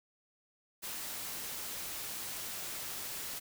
white noise, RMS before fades -41 dBFS, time 0.82-3.4 s, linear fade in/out 20 ms, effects none

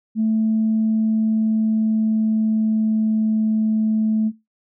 sine tone with pitch glide, 220 to 218.1 Hz, A3 to A3, 0 to -15 cents, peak -15 dBFS, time 0.15-4.32 s, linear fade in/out 50 ms, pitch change -15 cents, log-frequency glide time 0.75-3.43 s, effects noise-tail reverb RT60 0.2 s tail -20 dB re dry + tanh soft clip ceiling -11 dBFS

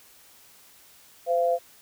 sine tone pair together, 513.2 / 685 Hz, C5 / F5, -34 / -34 cents, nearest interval perfect fourth, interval 500 cents, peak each -23 dBFS, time 1.26-1.59 s, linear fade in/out 50 ms, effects white hiss -54 dBFS RMS until 1.81 s

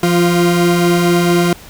40% pulse tone pair together, 172.6 / 349.6 Hz, F3 / F4, -20 / +2 cents, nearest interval octave, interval 1222 cents, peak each -12 dBFS, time 0.03-1.53 s, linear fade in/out 2 ms, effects pink hiss -38 dBFS RMS until 1.69 s

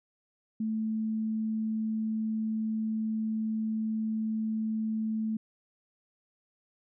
sine tone, 219.4 Hz, A3, 5 cents flat, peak -28 dBFS, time 0.6-5.37 s, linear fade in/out 5 ms, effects none

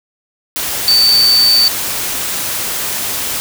sine tone in noise, 4559 Hz, C#8, 48 cents sharp, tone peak -7 dBFS, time 0.88-1.68 s, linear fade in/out 0 ms, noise white, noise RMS -19 dBFS, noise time 0.56-3.4 s, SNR +9 dB, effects none

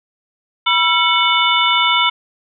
sine tone cluster, 975 / 1349 / 2207 / 2975 / 3556 Hz, B5 / E6 / C#7 / F#7 / A7, -23 / +40 / -8 / +9 / +18 cents, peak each -18 dBFS, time 0.66-2.1 s, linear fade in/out 10 ms, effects none

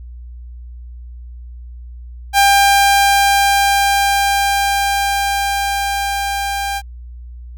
sawtooth tone with level ramp, 797 Hz, G5, 28 cents sharp, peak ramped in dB -4 to -15 dBFS, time 2.33-6.82 s, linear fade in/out 50 ms, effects added 60 Hz sine -30 dBFS peak until 7.57 s

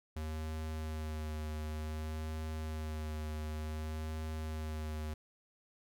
square tone with vibrato, 77.78 Hz, D#2, in tune, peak -38 dBFS, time 0.16-5.14 s, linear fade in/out 5 ms, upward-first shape sine, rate 0.55 Hz, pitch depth 19 cents each way, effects none

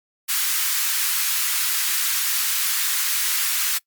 white high-pass noise, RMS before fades -22 dBFS, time 0.28-3.79 s, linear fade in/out 20 ms, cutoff 1200 Hz, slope 24 dB/octave, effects noise-tail reverb RT60 0.1 s tail -24 dB re dry + Opus 48 kbps

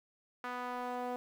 sawtooth tone with band-pass filter sweep, 247.5 Hz, B3, 4 cents sharp, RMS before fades -39 dBFS, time 0.44-1.16 s, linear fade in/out 0 ms, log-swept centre 1300 to 650 Hz, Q 1.7, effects 10-bit

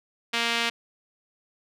sawtooth tone with band-pass filter, 233.1 Hz, A#3, in tune, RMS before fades -26 dBFS, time 0.33-0.7 s, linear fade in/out 10 ms, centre 2900 Hz, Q 1.4, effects none

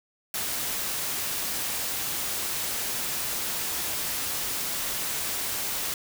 white noise, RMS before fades -30 dBFS, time 0.34-5.94 s, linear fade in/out 2 ms, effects none

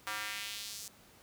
square tone with high-pass filter sweep, 106.5 Hz, G#2, 44 cents sharp, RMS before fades -41 dBFS, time 0.07-0.88 s, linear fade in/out 0 ms, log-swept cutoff 1200 to 6600 Hz, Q 1.4, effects pink hiss -60 dBFS RMS until 1.22 s + high-pass 60 Hz 12 dB/octave

